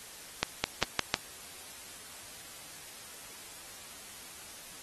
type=accelerating click train; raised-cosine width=0.2 ms; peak=-7 dBFS; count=5; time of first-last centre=0.43-1.141 s; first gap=210 ms; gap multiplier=0.89; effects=white hiss -48 dBFS RMS until 4.82 s + AAC 32 kbps